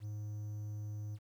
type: tone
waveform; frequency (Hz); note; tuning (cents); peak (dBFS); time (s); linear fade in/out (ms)
triangle; 105.2; G#2; +23; -37; 0-1.19; 50
effects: 11-bit